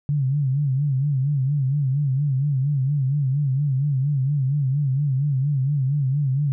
sine tone with vibrato, 138.59 Hz, C#3, in tune, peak -18 dBFS, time 0.09-6.52 s, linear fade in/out 0 ms, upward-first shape sine, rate 4.3 Hz, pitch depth 120 cents each way, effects none

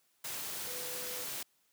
sine tone in noise, 496.8 Hz, B4, 10 cents sharp, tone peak -47 dBFS, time 0.67-1.24 s, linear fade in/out 5 ms, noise white, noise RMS -40 dBFS, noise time 0.24-1.43 s, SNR -10 dB, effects white hiss -73 dBFS RMS until 1.72 s + high-pass 100 Hz 12 dB/octave

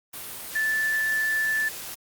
sine tone in noise, 1752 Hz, A6, 8 cents flat, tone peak -22 dBFS, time 0.55-1.69 s, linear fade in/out 10 ms, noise white, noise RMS -37 dBFS, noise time 0.13-1.95 s, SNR +12 dB, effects Opus 32 kbps

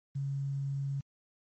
sine tone with quantisation, 138.59 Hz, C#3, in tune, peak -31 dBFS, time 0.15-1.01 s, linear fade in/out 10 ms, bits 10, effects MP3 32 kbps

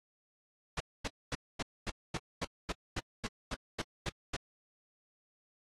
pink noise bursts, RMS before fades -35 dBFS, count 14, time 0.77-4.366 s, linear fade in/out 5 ms, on 34 ms, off 240 ms, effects low-pass 6000 Hz 12 dB/octave + AAC 32 kbps

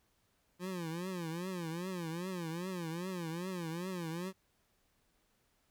25% pulse tone with vibrato, 174.2 Hz, F3, 4 cents flat, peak -34 dBFS, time 0.59-4.33 s, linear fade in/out 50 ms, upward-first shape triangle, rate 2.5 Hz, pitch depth 170 cents each way, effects pink hiss -75 dBFS RMS until 5.7 s

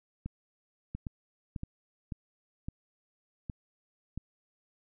clicks, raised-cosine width 5 ms, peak -24 dBFS, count 9, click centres 0.26 / 0.95 / 1.068 / 1.562 / 1.634 / 2.122 / 2.685 / 3.498 / 4.176 s, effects none

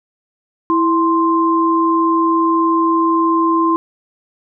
sine tone pair together, 329.6 / 1046.4 Hz, E4 / C6, 0 / 0 cents, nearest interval octave + minor sixth, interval 2000 cents, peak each -14 dBFS, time 0.7-3.76 s, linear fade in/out 0 ms, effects none

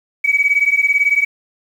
sine beating tone pair, 2263 / 2281 Hz, C#7 / C#7, +35 / +49 cents, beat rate 18 Hz, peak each -14 dBFS, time 0.24-1.25 s, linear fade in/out 10 ms, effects tanh soft clip ceiling -4 dBFS + 7-bit

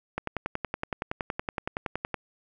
click train, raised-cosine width 0.5 ms, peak -14 dBFS, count 22, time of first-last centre 0.18-2.143 s, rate 10.7 Hz, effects none

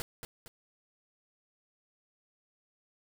pink noise with echo, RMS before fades -37 dBFS, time 0-0.02 s, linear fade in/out 0 ms, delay 230 ms, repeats 2, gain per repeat -6 dB, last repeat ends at 0.48 s, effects none

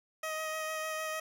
15% pulse tone with vibrato, 629 Hz, D#5, 19 cents sharp, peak -28 dBFS, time 0.23-1.2 s, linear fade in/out 5 ms, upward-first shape sine, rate 6.6 Hz, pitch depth 13 cents each way, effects none

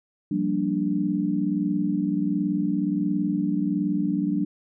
sine chord, G minor seventh, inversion third, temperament equal, 174.61 / 196 / 233.1 / 293.7 Hz, F3 / G3 / Bb3 / D4, 0 / 0 / 0 / 0 cents, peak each -29 / -26 / -31 / -25 dBFS, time 0.31-4.45 s, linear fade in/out 5 ms, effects none

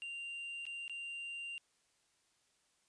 triangle tone with dropouts, 2779 Hz, F7, 9 cents flat, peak -40 dBFS, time 0.02-1.58 s, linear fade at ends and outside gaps 0 ms, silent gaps 0.654-0.666 / 0.88-0.896 s, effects white hiss -75 dBFS RMS until 2.88 s + resampled to 22050 Hz

